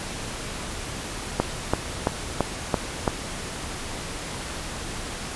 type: click train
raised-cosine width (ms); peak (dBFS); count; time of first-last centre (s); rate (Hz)
1; -5; 6; 1.4-3.078; 2.98
effects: pink hiss -33 dBFS RMS until 5.35 s + resampled to 24000 Hz